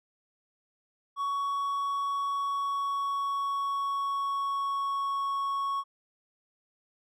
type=tone with pitch glide; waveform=triangle; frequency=1119 to 1107.4 Hz; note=C#6 to C#6; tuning=+16 to -2 cents; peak=-26 dBFS; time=1.16-5.84 s; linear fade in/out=50 ms; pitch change=-18 cents; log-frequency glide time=2.31-5.3 s; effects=none